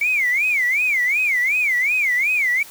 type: tone with vibrato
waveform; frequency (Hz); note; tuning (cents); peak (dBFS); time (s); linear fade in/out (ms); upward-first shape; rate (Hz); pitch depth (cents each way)
sine; 2217; C#7; 0; -15; 0.01-2.63; 5; sine; 2.7; 230
effects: tanh soft clip ceiling -11 dBFS + white hiss -41 dBFS RMS until 2.7 s